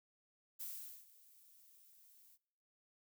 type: noise with ADSR envelope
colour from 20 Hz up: violet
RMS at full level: -45 dBFS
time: 0.59-2.38 s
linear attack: 19 ms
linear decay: 440 ms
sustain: -20 dB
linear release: 42 ms
effects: noise-tail reverb RT60 0.9 s tail -25 dB re dry